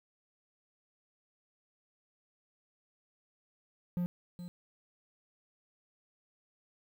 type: tone with echo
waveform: triangle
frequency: 176.7 Hz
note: F3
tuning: 21 cents sharp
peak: -28 dBFS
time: 3.97-4.06 s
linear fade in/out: 0 ms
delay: 420 ms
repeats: 1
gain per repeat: -11 dB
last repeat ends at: 4.48 s
effects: 10-bit